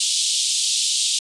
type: band-pass noise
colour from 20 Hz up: pink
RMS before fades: -21 dBFS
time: 0-1.19 s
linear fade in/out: 5 ms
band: 3100 to 9400 Hz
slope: 48 dB/octave
effects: resampled to 24000 Hz